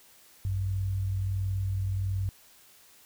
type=tone pair together; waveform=sine; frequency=54.78 / 96.2 Hz; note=A1 / G2; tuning=-7 / -32 cents; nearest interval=minor seventh; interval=975 cents; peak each=-37 / -27 dBFS; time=0.45-2.29 s; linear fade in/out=0 ms; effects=white hiss -57 dBFS RMS until 3.05 s